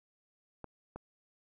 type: clicks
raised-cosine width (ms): 1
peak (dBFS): -29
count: 2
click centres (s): 0.643 / 0.96
effects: none